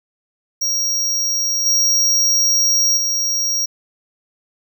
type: tone with level steps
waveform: square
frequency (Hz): 5640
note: F8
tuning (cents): +16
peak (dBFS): -17 / -13 / -17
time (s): 0.61-3.66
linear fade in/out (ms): 10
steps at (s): 1.66 / 2.97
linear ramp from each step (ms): 2
effects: none